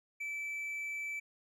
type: tone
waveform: triangle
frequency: 2316 Hz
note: D7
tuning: 25 cents flat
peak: -35 dBFS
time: 0.2-1.2 s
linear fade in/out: 10 ms
effects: none